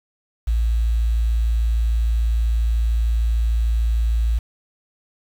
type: tone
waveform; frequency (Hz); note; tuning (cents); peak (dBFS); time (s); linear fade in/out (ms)
sine; 56.6; A1; +50; -15; 0.47-4.39; 10
effects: tanh soft clip ceiling -11 dBFS + 7-bit